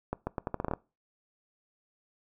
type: accelerating click train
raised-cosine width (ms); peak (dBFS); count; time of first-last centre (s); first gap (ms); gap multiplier
1; -17; 10; 0.13-0.736; 140; 0.8
effects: noise-tail reverb RT60 0.3 s tail -22 dB re dry